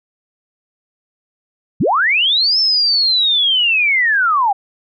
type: linear two-way sweep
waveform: sine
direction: up then down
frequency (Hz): 92.5 to 5340 to 756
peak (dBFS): -11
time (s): 1.8-4.53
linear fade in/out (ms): 10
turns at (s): 2.59
effects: none